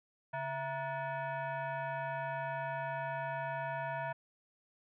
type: tone with frequency modulation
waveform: sine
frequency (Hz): 140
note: C#3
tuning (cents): +18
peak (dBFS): -35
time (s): 0.33-4.13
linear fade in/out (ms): 10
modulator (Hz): 803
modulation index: 1.8
effects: none